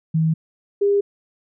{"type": "tone pair in turn", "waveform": "sine", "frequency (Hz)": [160.1, 403.4], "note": ["D#3", "G4"], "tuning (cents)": [50, 50], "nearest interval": "octave + major third", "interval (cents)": 1600, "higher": "second", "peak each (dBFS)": [-15, -14], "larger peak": "second", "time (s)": [[0.14, 0.34], [0.81, 1.01]], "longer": "neither", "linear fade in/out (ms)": 10, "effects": []}